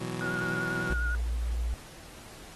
25% pulse chord, B suspended fourth, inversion none, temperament just, 123.47 / 164.63 / 185.21 Hz, B2 / E3 / F#3, 0 / -2 / +2 cents, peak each -34 dBFS, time 0-0.94 s, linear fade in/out 10 ms
sine tone with vibrato, 1437 Hz, F6, 49 cents sharp, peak -31 dBFS, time 0.21-1.15 s, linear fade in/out 0 ms, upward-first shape sine, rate 10 Hz, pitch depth 29 cents each way
sine tone, 58.27 Hz, A#1, in tune, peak -27 dBFS, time 0.9-1.74 s, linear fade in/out 0 ms
effects pink hiss -49 dBFS RMS until 2.55 s + AAC 32 kbps

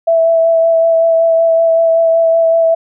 sine tone with vibrato, 659.3 Hz, E5, in tune, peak -7 dBFS, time 0.07-2.75 s, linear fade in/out 10 ms, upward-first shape sine, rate 5.3 Hz, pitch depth 14 cents each way, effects none

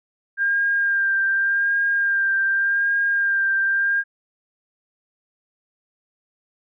sine tone with vibrato, 1599 Hz, G6, 34 cents sharp, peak -17 dBFS, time 0.37-4.04 s, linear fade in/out 50 ms, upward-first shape sine, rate 0.86 Hz, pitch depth 22 cents each way, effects none

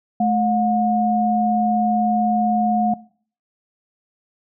sine tone pair together, 215.8 / 720 Hz, A3 / F#5, -33 / -47 cents, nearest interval octave + major sixth, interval 2086 cents, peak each -18 / -18 dBFS, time 0.2-2.94 s, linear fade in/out 5 ms, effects noise-tail reverb RT60 0.5 s tail -21 dB re dry

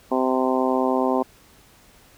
harmonic tone, 129.6 Hz, C3, 16 cents flat, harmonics 2 / 3 / 4 / 5 / 6 / 7 / 8, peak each -23 / -25 / -26 / -27 / -28 / -28 / -29 dBFS, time 0.11-1.23 s, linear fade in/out 10 ms, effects pink hiss -53 dBFS RMS until 2.17 s

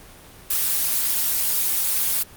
blue noise, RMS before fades -21 dBFS, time 0.5-2.23 s, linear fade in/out 5 ms, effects pink hiss -45 dBFS RMS until 2.36 s + Opus 24 kbps

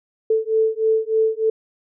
sine beating tone pair, 440 / 443.3 Hz, A4 / A4, 0 / +13 cents, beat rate 3.3 Hz, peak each -19 dBFS, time 0.3-1.5 s, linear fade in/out 5 ms, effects none

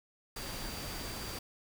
sine tone in noise, 4699 Hz, D8, in tune, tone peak -48 dBFS, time 0.36-1.39 s, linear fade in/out 5 ms, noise pink, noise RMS -41 dBFS, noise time 0.36-1.39 s, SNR -10 dB, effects none

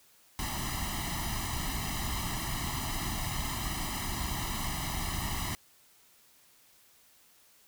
pink noise with comb filter, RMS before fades -34 dBFS, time 0.39-5.55 s, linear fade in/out 0 ms, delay 1 ms, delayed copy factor +1, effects white hiss -62 dBFS RMS until 7.67 s

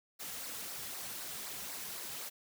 white noise with flanger, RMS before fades -43 dBFS, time 0.19-2.3 s, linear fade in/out 20 ms, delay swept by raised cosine 0.3 to 3.4 ms, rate 3.9 Hz, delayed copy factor -0.6, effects none

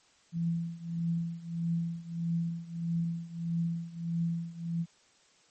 sine tone with tremolo, 168 Hz, E3, 33 cents sharp, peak -26 dBFS, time 0.32-4.86 s, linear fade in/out 50 ms, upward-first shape triangle, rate 1.6 Hz, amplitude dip 90%, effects white hiss -64 dBFS RMS until 5.5 s + MP3 32 kbps

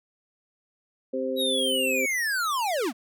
harmonic tone, 130.81 Hz, C3, in tune, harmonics 2 / 3 / 4, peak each -31 / -32 / -28 dBFS, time 1.13-2.06 s, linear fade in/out 10 ms
square linear sweep, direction down, 3877 to 197.2 Hz, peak -25 dBFS, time 1.36-2.93 s, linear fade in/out 50 ms
effects none

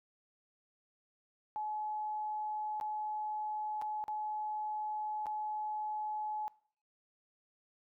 sine tone with dropouts, 852 Hz, G#5, 44 cents sharp, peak -35 dBFS, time 1.56-6.48 s, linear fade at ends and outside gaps 0 ms, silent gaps 2.8-2.811 / 3.815-3.821 / 4.04-4.081 / 5.259-5.267 s, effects noise-tail reverb RT60 0.5 s tail -21 dB re dry

